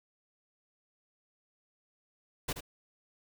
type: noise with echo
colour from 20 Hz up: pink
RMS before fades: -33 dBFS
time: 2.48-2.53 s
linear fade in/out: 10 ms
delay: 78 ms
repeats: 1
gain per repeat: -9 dB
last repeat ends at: 2.608 s
effects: none